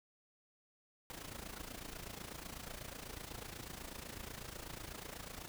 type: noise with amplitude modulation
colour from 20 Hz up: pink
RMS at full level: -45 dBFS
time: 1.1-5.48 s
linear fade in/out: 0 ms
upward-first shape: sine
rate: 28.1 Hz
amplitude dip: 75%
effects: none